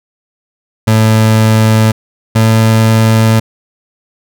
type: tone pair in turn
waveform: 30% pulse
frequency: 110 / 111.34 Hz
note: A2 / A2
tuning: 0 / +21 cents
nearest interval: unison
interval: 21 cents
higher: second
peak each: -3 dBFS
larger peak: neither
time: 0.87-1.92 / 2.35-3.4 s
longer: neither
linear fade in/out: 10 ms
effects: none